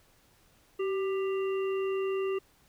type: harmonic tone with a mistuned harmonic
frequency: 395.9 Hz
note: G4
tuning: 17 cents sharp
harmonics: 1 / 3 / 5 / 7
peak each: -28 / -41 / -49 / -44 dBFS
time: 0.79-2.39 s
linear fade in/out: 10 ms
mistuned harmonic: 1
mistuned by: -48 cents
effects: pink hiss -64 dBFS RMS until 2.68 s